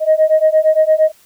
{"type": "beating tone pair", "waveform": "sine", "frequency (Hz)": [622.3, 631], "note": ["D#5", "D#5"], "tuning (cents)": [0, 24], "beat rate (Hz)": 8.7, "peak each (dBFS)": -11, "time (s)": [0, 1.12], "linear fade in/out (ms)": 50, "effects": ["tanh soft clip ceiling -3 dBFS", "white hiss -50 dBFS RMS until 1.25 s"]}